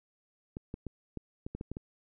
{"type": "clicks", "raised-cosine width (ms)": 3, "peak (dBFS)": -25, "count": 9, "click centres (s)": [0.569, 0.741, 0.867, 1.173, 1.465, 1.55, 1.611, 1.716, 1.769], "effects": []}